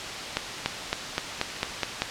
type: accelerating click train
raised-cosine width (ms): 0.2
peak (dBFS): -6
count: 8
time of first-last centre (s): 0.37-2.02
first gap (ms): 290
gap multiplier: 0.93
effects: white hiss -33 dBFS RMS until 2.1 s + low-pass 5000 Hz 12 dB/octave